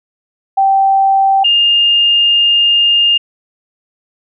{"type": "tone pair in turn", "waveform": "sine", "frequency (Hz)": [779, 2820], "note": ["G5", "F7"], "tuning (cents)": [-11, 16], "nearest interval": "octave + minor seventh", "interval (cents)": 2227, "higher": "second", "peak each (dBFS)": -7, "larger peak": "neither", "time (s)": [[0.57, 1.44], [1.44, 3.18]], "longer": "second", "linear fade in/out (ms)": 10, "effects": []}